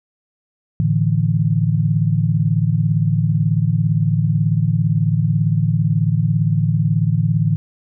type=chord; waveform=sine; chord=A suspended fourth; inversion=none; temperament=equal; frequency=110 / 146.83 / 164.81 Hz; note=A2 / D3 / E3; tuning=0 / 0 / 0 cents; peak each=-18 dBFS; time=0.8-7.56 s; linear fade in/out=0 ms; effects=none